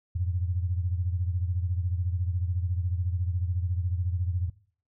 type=beating tone pair; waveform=sine; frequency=87.2 / 101.2 Hz; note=F2 / G#2; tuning=-2 / -44 cents; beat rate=14 Hz; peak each=-26 / -32 dBFS; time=0.15-4.5 s; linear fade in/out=10 ms; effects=noise-tail reverb RT60 0.5 s tail -21 dB re dry